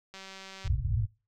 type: click train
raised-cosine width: 0.2 ms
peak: -28 dBFS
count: 104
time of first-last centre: 0.14-0.676 s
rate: 192 Hz
type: low-pass noise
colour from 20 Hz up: white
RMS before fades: -29 dBFS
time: 0.64-1.07 s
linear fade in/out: 20 ms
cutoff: 130 Hz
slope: 96 dB/octave
effects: noise-tail reverb RT60 0.3 s tail -23 dB re dry